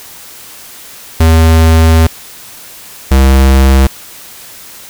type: tone pair in turn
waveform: square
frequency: 81 / 66.74 Hz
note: E2 / C2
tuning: -30 / +35 cents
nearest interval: minor third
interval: 335 cents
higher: first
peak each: -4 dBFS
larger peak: neither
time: 1.2-2.07 / 3.11-3.87 s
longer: first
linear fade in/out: 5 ms
effects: white hiss -32 dBFS RMS until 4.89 s